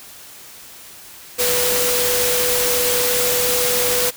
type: tone in noise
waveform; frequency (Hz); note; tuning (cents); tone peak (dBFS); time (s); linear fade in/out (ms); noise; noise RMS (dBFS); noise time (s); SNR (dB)
sine; 492.9; B4; -3; -21; 1.38-4.11; 20; white; -19; 1.38-4.11; -5
effects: white hiss -40 dBFS RMS until 4.16 s